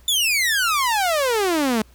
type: exponential sweep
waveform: sawtooth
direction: down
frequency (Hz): 3587 to 209.3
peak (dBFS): -14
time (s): 0.08-1.82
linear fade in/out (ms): 2
effects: added 60 Hz sine -48 dBFS peak until 1.94 s + pink hiss -56 dBFS RMS until 1.94 s